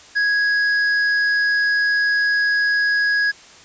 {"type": "tone with tanh clipping", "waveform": "sine", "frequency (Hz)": 1661.2, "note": "G#6", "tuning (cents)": 0, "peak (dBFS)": -17, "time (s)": [0.15, 3.32], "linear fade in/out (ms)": 20, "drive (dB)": 10, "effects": ["white hiss -44 dBFS RMS until 3.64 s", "resampled to 16000 Hz"]}